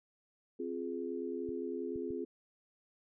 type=chord; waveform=sine; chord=F minor; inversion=second; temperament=just; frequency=261.9 / 349.2 / 419.1 Hz; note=C4 / F4 / Ab4; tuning=+2 / 0 / +16 cents; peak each=-41 / -40 / -40 dBFS; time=0.59-2.25 s; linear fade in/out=10 ms
type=clicks; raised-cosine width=5 ms; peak=-37 dBFS; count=3; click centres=1.49 / 1.959 / 2.106 s
effects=none